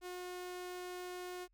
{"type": "tone", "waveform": "sawtooth", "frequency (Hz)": 360.7, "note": "F#4", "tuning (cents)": -44, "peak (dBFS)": -39, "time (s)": [0.01, 1.48], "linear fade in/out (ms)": 50, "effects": ["added 41 Hz sine -70 dBFS peak until 1.53 s"]}